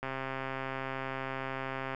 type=click train; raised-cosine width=0.5 ms; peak=-21 dBFS; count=256; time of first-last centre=0.03-1.947 s; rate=133 Hz; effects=none